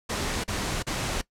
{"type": "noise bursts", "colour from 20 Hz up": "pink", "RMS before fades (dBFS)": -29, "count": 3, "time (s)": [0.09, 1.216], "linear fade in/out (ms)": 10, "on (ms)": 350, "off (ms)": 38, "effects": ["noise-tail reverb RT60 0.1 s tail -20 dB re dry", "low-pass 9000 Hz 12 dB/octave"]}